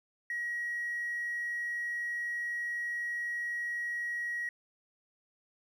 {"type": "tone with hard clipping", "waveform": "sine", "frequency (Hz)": 1904, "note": "A#6", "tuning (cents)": 36, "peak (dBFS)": -33, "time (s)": [0.3, 4.49], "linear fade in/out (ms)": 2, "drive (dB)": 1, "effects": []}